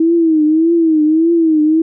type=tone with vibrato; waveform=sine; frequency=321 Hz; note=E4; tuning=46 cents flat; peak=-8 dBFS; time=0-1.82 s; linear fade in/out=5 ms; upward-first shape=triangle; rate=1.7 Hz; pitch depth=110 cents each way; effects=none